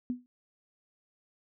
sine tone with exponential decay, 247.3 Hz, B3, 3 cents sharp, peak -26 dBFS, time 0.1-0.26 s, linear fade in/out 0 ms, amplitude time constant 33 ms, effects none

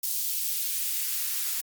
blue noise with high-pass filter sweep, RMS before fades -29 dBFS, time 0.03-1.61 s, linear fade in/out 5 ms, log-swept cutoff 4100 to 1100 Hz, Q 0.86, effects Opus 48 kbps

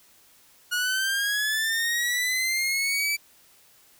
sawtooth linear sweep, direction up, 1442 to 2321 Hz, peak -20 dBFS, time 0.71-3.17 s, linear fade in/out 20 ms, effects white hiss -57 dBFS RMS until 3.99 s

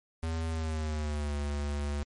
square tone with pitch glide, 81.3 to 72.43 Hz, E2 to D2, -23 to -23 cents, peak -31 dBFS, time 0.23-2.03 s, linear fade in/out 0 ms, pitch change -200 cents, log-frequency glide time 0.49-1.36 s, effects MP3 48 kbps

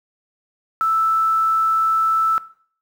sine tone with quantisation, 1318.5 Hz, E6, in tune, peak -15 dBFS, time 0.81-2.38 s, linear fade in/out 0 ms, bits 7, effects noise-tail reverb RT60 0.5 s tail -17 dB re dry

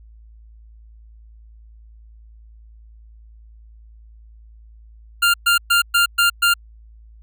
25% pulse tone bursts, 1396.9 Hz, F6, in tune, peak -9 dBFS, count 6, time 5.22-6.54 s, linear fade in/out 10 ms, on 120 ms, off 120 ms, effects added 55 Hz sine -42 dBFS peak until 7.22 s

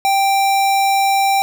square tone, 785 Hz, G5, 2 cents sharp, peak -13 dBFS, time 0.05-1.42 s, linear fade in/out 0 ms, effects none

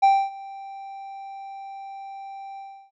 triangle tone with ADSR envelope, 784 Hz, G5, in tune, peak -10 dBFS, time 0.02-2.91 s, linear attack 18 ms, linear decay 260 ms, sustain -23 dB, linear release 330 ms, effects resampled to 16000 Hz

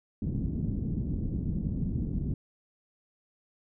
white low-pass noise, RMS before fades -31 dBFS, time 0.22-2.34 s, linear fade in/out 2 ms, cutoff 230 Hz, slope 24 dB/octave, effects none

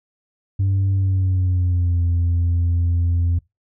sine tone with pitch glide, 97 to 85.92 Hz, G2 to F2, -18 to -28 cents, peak -13 dBFS, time 0.59-3.39 s, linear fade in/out 10 ms, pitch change -210 cents, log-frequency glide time 0.93-2.03 s, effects noise-tail reverb RT60 0.2 s tail -25 dB re dry + tanh soft clip ceiling -14 dBFS

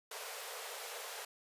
pink high-pass noise, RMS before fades -45 dBFS, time 0.11-1.25 s, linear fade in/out 5 ms, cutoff 420 Hz, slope 96 dB/octave, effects resampled to 32000 Hz

